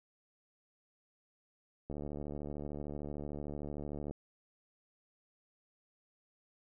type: click train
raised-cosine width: 2 ms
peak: -29 dBFS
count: 163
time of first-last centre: 1.9-4.11 s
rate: 73.3 Hz
effects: none